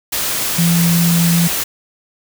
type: tone in noise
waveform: sine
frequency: 169.7 Hz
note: F3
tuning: 49 cents flat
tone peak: -11 dBFS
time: 0.58-1.48 s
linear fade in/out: 10 ms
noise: white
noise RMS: -19 dBFS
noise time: 0.12-1.64 s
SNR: +5 dB
effects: none